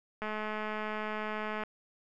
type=click train; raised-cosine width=0.5 ms; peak=-22 dBFS; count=304; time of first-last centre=0.22-1.636 s; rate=214 Hz; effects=none